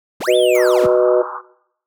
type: linear two-way sweep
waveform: square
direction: up then down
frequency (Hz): 47.1 to 3632 to 47.1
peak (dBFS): -23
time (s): 0.2-0.87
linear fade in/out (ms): 10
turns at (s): 0.36
type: harmonic tone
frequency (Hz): 123.4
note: B2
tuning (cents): -1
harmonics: 3 / 4 / 5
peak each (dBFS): -14 / -14 / -14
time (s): 0.27-1.23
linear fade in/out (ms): 20
type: band-pass noise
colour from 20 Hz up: white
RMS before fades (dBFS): -28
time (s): 0.54-1.42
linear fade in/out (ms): 50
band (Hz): 810 to 1400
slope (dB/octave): 96
type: noise with exponential decay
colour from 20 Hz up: violet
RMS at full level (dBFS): -25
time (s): 0.55-0.63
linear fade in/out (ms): 1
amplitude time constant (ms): 16
effects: noise-tail reverb RT60 0.7 s tail -18 dB re dry